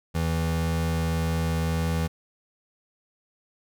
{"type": "tone pair together", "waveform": "square", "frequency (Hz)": [82, 163.76], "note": ["E2", "E3"], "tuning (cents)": [-9, -11], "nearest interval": "octave", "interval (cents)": 1198, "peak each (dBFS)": -27, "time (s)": [0.14, 2.08], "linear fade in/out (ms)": 20, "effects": []}